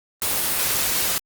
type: noise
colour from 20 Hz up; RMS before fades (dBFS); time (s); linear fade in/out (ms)
white; -22; 0.22-1.18; 0
effects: Opus 24 kbps